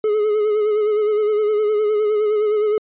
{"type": "tone with vibrato", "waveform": "triangle", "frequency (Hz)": 423.8, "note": "G#4", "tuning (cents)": 35, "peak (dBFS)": -13, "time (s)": [0.04, 2.78], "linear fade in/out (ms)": 2, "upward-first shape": "sine", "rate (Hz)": 9.7, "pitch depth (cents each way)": 42, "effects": ["resampled to 8000 Hz"]}